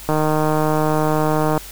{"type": "click train", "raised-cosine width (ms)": 1, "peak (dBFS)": -5, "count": 230, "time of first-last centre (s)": [0.09, 1.577], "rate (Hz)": 154, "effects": ["added 50 Hz sine -39 dBFS peak until 1.71 s", "white hiss -37 dBFS RMS until 1.71 s"]}